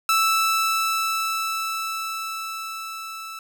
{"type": "tone with level ramp", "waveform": "sawtooth", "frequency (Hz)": 1318.5, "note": "E6", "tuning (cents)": 0, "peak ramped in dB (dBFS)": [-13, -30], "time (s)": [0.09, 3.39], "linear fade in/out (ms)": 2, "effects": []}